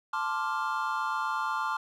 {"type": "chord", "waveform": "triangle", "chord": "D minor seventh", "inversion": "second", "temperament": "equal", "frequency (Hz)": [880, 1046.5, 1174.7, 1396.9], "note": ["A5", "C6", "D6", "F6"], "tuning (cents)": [0, 0, 0, 0], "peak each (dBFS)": -32, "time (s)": [0.13, 1.77], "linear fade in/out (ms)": 5, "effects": []}